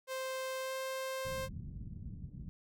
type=tone with pitch glide; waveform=sawtooth; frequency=523.3 to 526.6 Hz; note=C5 to C5; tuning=0 to +11 cents; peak=-33 dBFS; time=0.07-1.49 s; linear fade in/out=50 ms; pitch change=+11 cents; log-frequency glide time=0.61-0.73 s
type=low-pass noise; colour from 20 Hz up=white; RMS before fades=-45 dBFS; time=1.25-2.49 s; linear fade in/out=0 ms; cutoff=170 Hz; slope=24 dB/octave
effects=none